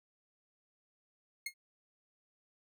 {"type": "tone with exponential decay", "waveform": "sawtooth", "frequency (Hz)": 2150, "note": "C7", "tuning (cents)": 47, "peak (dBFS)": -30, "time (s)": [1.46, 1.54], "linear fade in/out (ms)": 5, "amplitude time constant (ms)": 16, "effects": []}